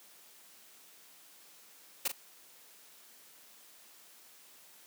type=noise with echo; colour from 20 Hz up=white; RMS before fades=-31 dBFS; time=2.05-2.08 s; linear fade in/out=5 ms; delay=40 ms; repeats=1; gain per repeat=-8 dB; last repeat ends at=2.12 s; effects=white hiss -58 dBFS RMS until 4.86 s + high-pass 200 Hz 12 dB/octave